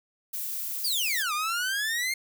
violet noise, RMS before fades -33 dBFS, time 0.33-1.23 s, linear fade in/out 10 ms
sawtooth exponential two-way sweep, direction down then up, 4978 to 1186 to 2144 Hz, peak -23 dBFS, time 0.84-2.14 s, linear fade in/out 5 ms, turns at 1.33 s
effects none

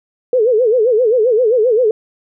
sine tone with vibrato, 466.2 Hz, A#4, in tune, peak -9 dBFS, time 0.33-1.91 s, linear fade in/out 2 ms, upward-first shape sine, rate 7.6 Hz, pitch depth 180 cents each way, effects none

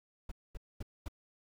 brown noise bursts, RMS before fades -40 dBFS, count 4, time 0.29-1.084 s, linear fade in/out 5 ms, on 26 ms, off 230 ms, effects none

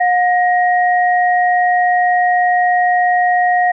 sine tone pair together, 719.4 / 1882 Hz, F#5 / A#6, -49 / +16 cents, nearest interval octave + perfect fourth, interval 1665 cents, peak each -11 / -17 dBFS, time 0-3.72 s, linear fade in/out 10 ms, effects none

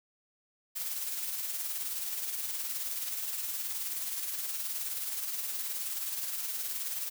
blue noise with tremolo, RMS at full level -34 dBFS, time 0.75-7.1 s, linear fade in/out 20 ms, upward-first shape sine, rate 19 Hz, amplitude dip 40%, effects none

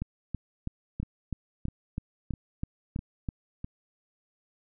two click trains, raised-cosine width 5 ms, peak -19 / -23 dBFS, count 11 / 5, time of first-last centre 0.02-3.288 / 1.03-3.644 s, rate 3.06 / 1.53 Hz, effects none

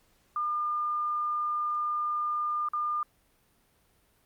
sine tone with dropouts, 1206 Hz, D6, 46 cents sharp, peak -27 dBFS, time 0.36-3.03 s, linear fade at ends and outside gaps 2 ms, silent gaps 2.687-2.734 s, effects pink hiss -67 dBFS RMS until 4.25 s + Opus 48 kbps

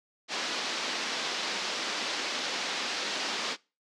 white band-pass noise, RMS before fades -33 dBFS, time 0.28-3.57 s, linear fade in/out 50 ms, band 220 to 5300 Hz, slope 24 dB/octave, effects noise-tail reverb RT60 0.3 s tail -23 dB re dry + low-pass 9000 Hz 12 dB/octave

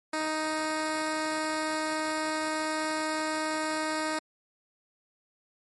10% pulse tone, 311.7 Hz, D#4, 3 cents sharp, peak -20 dBFS, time 0.13-4.19 s, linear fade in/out 5 ms, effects MP3 48 kbps

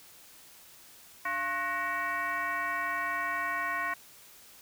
sine tone with frequency modulation, 1480 Hz, F#6, in tune, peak -29 dBFS, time 1.25-3.94 s, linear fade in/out 5 ms, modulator 394 Hz, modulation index 1.7, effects white hiss -54 dBFS RMS until 4.61 s

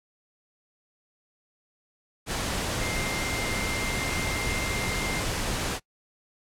sine tone in noise, 2102 Hz, C7, 7 cents sharp, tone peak -33 dBFS, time 2.8-5.23 s, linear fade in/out 50 ms, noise pink, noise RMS -29 dBFS, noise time 2.26-5.8 s, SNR -7 dB, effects noise-tail reverb RT60 0.1 s tail -23 dB re dry + low-pass 10000 Hz 12 dB/octave

